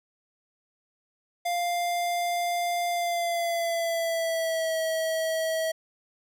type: tone with pitch glide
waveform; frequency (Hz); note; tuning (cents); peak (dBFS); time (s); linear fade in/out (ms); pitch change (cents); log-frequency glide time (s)
square; 698.5 to 644.2; F5 to E5; 0 to -40; -26; 1.45-5.72; 10; -140; 2.89-4.78
effects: none